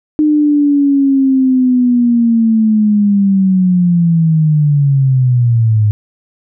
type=linear sweep; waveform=sine; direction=down; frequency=305.3 to 103.83 Hz; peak=-7 dBFS; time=0.19-5.91 s; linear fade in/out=0 ms; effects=none